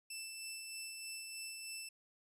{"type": "tone with tremolo", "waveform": "15% pulse", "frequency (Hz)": 2653, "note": "E7", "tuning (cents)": 10, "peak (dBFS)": -36, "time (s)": [0.1, 1.89], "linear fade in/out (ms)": 5, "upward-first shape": "sine", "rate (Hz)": 3.2, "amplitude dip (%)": 30, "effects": ["resampled to 32000 Hz"]}